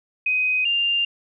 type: tone pair in turn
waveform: sine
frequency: 2510 / 2795 Hz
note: D#7 / F7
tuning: +15 / +1 cents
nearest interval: major second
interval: 186 cents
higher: second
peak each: -18 / -18 dBFS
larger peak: neither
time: 0.26-0.65 / 0.65-1.05 s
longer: second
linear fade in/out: 5 ms
effects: none